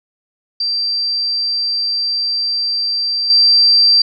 sine tone with level steps, 4699 Hz, D8, in tune, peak -15 / -7 dBFS, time 0.6-4.02 s, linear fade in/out 5 ms, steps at 3.3 s, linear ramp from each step 2 ms, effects none

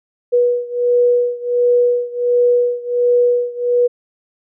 sine beating tone pair, 486 / 487.4 Hz, B4 / B4, -28 / -23 cents, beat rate 1.4 Hz, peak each -14 / -16 dBFS, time 0.32-3.88 s, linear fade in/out 20 ms, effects none

